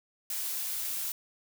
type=noise; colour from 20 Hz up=blue; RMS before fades=-34 dBFS; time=0.3-1.12 s; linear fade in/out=2 ms; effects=none